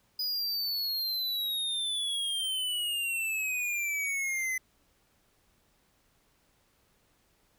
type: exponential sweep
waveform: square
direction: down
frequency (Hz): 4978 to 2023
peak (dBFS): -30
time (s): 0.19-4.58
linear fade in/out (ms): 5
effects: pink hiss -69 dBFS RMS until 7.58 s